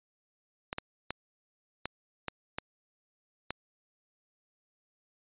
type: clicks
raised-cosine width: 0.3 ms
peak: -17 dBFS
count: 7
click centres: 0.729 / 0.784 / 1.106 / 1.856 / 2.283 / 2.585 / 3.506 s
effects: resampled to 8000 Hz